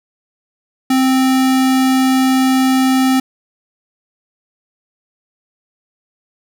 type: tone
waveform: square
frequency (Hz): 261.6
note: C4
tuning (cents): 0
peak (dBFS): -11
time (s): 0.9-3.2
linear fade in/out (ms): 5
effects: none